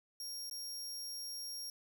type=tone with dropouts; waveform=sawtooth; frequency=5580 Hz; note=F8; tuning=2 cents flat; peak=-39 dBFS; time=0.2-1.7 s; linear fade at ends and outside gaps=2 ms; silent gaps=0.498-0.511 s; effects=13-bit